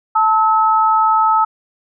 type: tone pair together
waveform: sine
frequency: 880 / 1291.3 Hz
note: A5 / E6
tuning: 0 / -36 cents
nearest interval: perfect fifth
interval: 664 cents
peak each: -13 dBFS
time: 0.15-1.45 s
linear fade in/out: 10 ms
effects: none